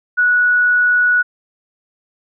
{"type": "tone", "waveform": "sine", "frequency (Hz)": 1468, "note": "F#6", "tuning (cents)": -14, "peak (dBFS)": -10, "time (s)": [0.17, 1.23], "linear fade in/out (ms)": 20, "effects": []}